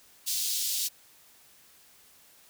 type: high-pass noise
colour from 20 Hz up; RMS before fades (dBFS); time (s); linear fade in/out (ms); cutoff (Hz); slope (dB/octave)
pink; -30; 0.26-0.89; 20; 3800; 24
effects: white hiss -58 dBFS RMS until 2.49 s